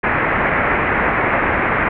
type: low-pass noise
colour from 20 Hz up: white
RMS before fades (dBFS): -17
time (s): 0.03-1.89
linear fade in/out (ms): 10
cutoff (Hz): 2200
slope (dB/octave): 48
effects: none